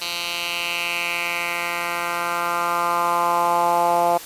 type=tone with band-pass filter sweep; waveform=10% pulse; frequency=172.6 Hz; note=F3; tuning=20 cents flat; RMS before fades=-22 dBFS; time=0.01-4.18 s; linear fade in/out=10 ms; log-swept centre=3700 to 730 Hz; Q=2.8; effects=white hiss -37 dBFS RMS until 4.25 s + resampled to 32000 Hz